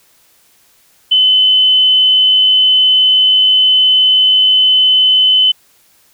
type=tone; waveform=sine; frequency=3033 Hz; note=F#7; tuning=42 cents sharp; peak=-6 dBFS; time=1.11-5.52 s; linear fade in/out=10 ms; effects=white hiss -51 dBFS RMS until 6.13 s